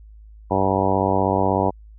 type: harmonic tone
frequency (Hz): 96.3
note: G2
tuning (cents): -30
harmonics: 1 / 2 / 3 / 4 / 5 / 6 / 7 / 8 / 9 / 10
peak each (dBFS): -26 / -26 / -26 / -26 / -26 / -26 / -26 / -26 / -26 / -26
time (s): 0.5-1.71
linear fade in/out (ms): 20
effects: added 53 Hz sine -41 dBFS peak until 1.98 s